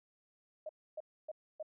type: tone bursts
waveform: sine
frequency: 620 Hz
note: D#5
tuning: 6 cents flat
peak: -39 dBFS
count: 4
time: 0.66-1.628 s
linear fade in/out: 5 ms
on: 32 ms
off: 280 ms
effects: none